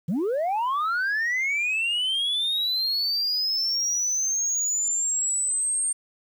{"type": "linear sweep", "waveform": "sine", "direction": "up", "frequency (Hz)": [145, 8710], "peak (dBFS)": -20, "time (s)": [0.08, 5.93], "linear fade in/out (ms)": 10, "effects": ["tanh soft clip ceiling -21 dBFS", "9-bit"]}